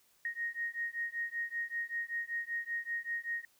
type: beating tone pair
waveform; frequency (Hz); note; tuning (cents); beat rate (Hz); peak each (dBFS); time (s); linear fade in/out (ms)
sine; 1864.7 / 1869.9; A#6 / A#6; 0 / +5; 5.2; -38 / -38; 0.25-3.45; 2
effects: white hiss -69 dBFS RMS until 3.59 s